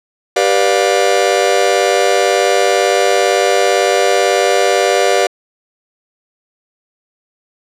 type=chord; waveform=45% pulse; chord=G dominant seventh; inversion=none; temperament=just; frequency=392 / 490 / 588 / 705.6 Hz; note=G4 / B4 / D5 / F5; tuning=0 / -14 / +2 / +18 cents; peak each=-16 dBFS; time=0.36-5.27 s; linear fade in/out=5 ms; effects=low-pass 9000 Hz 12 dB/octave